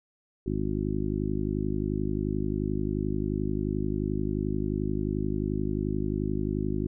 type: harmonic tone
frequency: 51.4 Hz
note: G#1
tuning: 17 cents flat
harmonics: 1 / 2 / 3 / 4 / 5 / 6 / 7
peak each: -34 / -34 / -34 / -34 / -34 / -34 / -34 dBFS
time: 0.46-6.87 s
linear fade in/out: 5 ms
effects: none